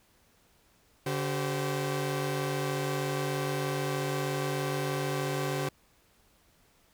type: tone cluster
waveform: sawtooth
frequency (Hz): 143.2 / 383.2 / 520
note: D3 / G4 / C5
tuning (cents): -43 / -39 / -11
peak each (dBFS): -28 / -30 / -33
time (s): 1.06-5.69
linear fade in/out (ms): 5
effects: pink hiss -65 dBFS RMS until 6.93 s